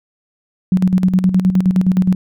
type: tone with tremolo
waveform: sine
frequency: 185 Hz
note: F#3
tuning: in tune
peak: -8 dBFS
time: 0.72-2.15 s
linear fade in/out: 2 ms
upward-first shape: square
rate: 9.6 Hz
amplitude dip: 65%
effects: none